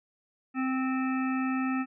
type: harmonic tone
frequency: 261.1 Hz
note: C4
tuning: 3 cents flat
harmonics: 1 / 3 / 5 / 7 / 9 / 10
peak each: -27 / -39 / -36 / -40 / -46 / -42 dBFS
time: 0.54-1.86 s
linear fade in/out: 50 ms
effects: none